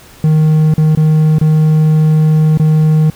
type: tone with dropouts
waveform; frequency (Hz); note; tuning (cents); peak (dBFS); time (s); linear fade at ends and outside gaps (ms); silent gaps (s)
triangle; 155.56; D#3; 0; -4; 0.24-3.1; 2; 0.74-0.78 / 0.951-0.973 / 1.385-1.412 / 2.575-2.597
effects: pink hiss -39 dBFS RMS until 3.15 s